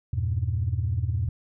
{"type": "chord", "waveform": "sine", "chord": "E diminished", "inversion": "none", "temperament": "just", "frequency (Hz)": [82.41, 98.89, 118.67], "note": ["E2", "G2", "Bb2"], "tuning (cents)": [0, 16, 31], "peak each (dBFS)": -27, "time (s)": [0.13, 1.29], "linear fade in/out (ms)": 5, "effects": ["tanh soft clip ceiling -16 dBFS"]}